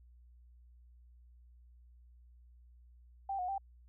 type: tone with pitch steps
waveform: sine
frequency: 784 / 726 / 784 Hz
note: G5 / F#5 / G5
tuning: 0 / -33 / 0 cents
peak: -34 dBFS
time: 3.29-3.581 s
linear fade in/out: 5 ms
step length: 97 ms
effects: added 60 Hz sine -57 dBFS peak until 3.88 s